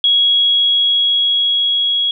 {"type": "tone with level ramp", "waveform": "sine", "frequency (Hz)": 3322, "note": "G#7", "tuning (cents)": 0, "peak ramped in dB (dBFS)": [-9, -13], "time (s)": [0.04, 2.11], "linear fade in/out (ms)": 2, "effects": []}